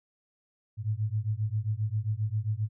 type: beating tone pair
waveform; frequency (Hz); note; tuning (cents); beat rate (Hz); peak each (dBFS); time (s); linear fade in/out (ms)
sine; 103.83 / 111.33; G#2 / A2; 0 / +21; 7.5; -30; 0.77-2.69; 50
effects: none